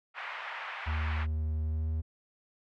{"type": "band-pass noise", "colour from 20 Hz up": "white", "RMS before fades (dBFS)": -40, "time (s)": [0.14, 1.27], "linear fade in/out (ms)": 50, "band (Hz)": [750, 2300], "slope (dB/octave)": 24}
{"type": "tone with pitch glide", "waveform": "triangle", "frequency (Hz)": [77.78, 79.05], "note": ["D#2", "D#2"], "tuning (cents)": [0, 28], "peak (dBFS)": -27, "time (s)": [0.86, 2.02], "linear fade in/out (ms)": 20, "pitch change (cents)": 28, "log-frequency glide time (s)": [1.63, 1.9]}
{"effects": []}